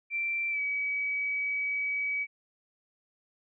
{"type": "tone with pitch glide", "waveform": "sine", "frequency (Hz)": [2349, 2276], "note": ["D7", "C#7"], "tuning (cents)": [0, 45], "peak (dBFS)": -28, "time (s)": [0.1, 2.27], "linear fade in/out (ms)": 50, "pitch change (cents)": -55, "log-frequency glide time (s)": [0.5, 0.6], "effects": []}